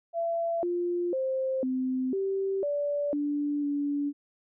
sine tone with pitch steps, 673 / 350.5 / 526 / 258 / 388.5 / 579 / 291.2 / 287.3 Hz, E5 / F4 / C5 / C4 / G4 / D5 / D4 / D4, +36 / +6 / +9 / -24 / -16 / -25 / -15 / -38 cents, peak -26 dBFS, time 0.13-4.13 s, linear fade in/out 50 ms, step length 500 ms, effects none

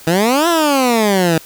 15% pulse exponential two-way sweep, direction up then down, 157.8 to 349.2 to 157.8 Hz, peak -5 dBFS, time 0.07-1.38 s, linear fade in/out 2 ms, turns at 0.48 s, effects white hiss -39 dBFS RMS until 1.45 s

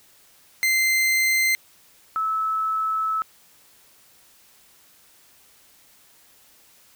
40% pulse / sine tone pair in turn, 2079 / 1302.9 Hz, C7 / E6, -12 / -21 cents, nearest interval minor sixth, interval 809 cents, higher first, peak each -17 / -21 dBFS, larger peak first, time 0.63-1.55 / 2.16-3.22 s, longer second, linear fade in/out 0 ms, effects white hiss -55 dBFS RMS until 6.95 s

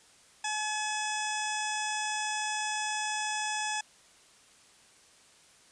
harmonic tone, 853 Hz, G#5, 46 cents sharp, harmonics 1 / 2 / 3 / 4 / 6 / 7 / 8 / 9 / 10, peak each -34 / -37 / -39 / -40 / -42 / -42 / -43 / -44 / -44 dBFS, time 0.44-3.81 s, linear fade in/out 5 ms, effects white hiss -59 dBFS RMS until 5.71 s + resampled to 22050 Hz

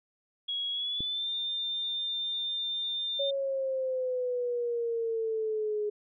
sine tone with pitch glide, 3322 to 3602 Hz, G#7 to A7, 0 to +40 cents, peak -30 dBFS, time 0.48-3.31 s, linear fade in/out 10 ms, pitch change +140 cents, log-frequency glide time 0.71-1.3 s
click, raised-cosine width 3 ms, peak -26 dBFS, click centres 1.006 s
sine exponential sweep, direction down, 560 to 416.4 Hz, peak -28 dBFS, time 3.19-5.9 s, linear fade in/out 10 ms
effects none

